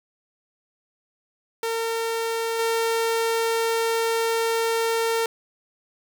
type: tone with level steps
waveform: sawtooth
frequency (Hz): 455.8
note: A#4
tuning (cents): -39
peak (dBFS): -20 / -17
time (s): 1.63-5.26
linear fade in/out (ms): 2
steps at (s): 2.59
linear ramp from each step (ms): 2
effects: none